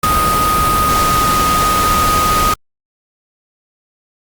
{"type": "tone in noise", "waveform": "sine", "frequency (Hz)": 1244.5, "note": "D#6", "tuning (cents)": 0, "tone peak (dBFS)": -12, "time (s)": [0.03, 2.54], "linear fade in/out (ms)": 5, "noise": "pink", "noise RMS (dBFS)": -17, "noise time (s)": [0.03, 2.54], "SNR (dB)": 2, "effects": ["Opus 48 kbps"]}